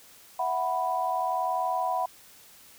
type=chord; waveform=sine; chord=E suspended second; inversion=none; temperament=equal; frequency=659.3 / 740 / 987.8 Hz; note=E5 / F#5 / B5; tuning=0 / 0 / 0 cents; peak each=-33 / -28 / -29 dBFS; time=0.39-2.06 s; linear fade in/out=5 ms; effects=white hiss -53 dBFS RMS until 2.78 s